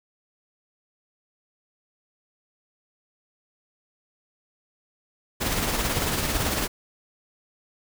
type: noise with tremolo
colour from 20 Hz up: pink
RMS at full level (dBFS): -24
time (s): 5.4-6.68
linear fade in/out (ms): 20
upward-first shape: sine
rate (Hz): 18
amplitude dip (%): 40
effects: none